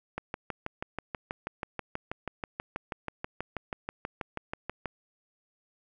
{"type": "click train", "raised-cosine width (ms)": 0.5, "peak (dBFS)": -18, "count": 30, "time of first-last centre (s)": [0.18, 4.857], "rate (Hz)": 6.2, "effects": []}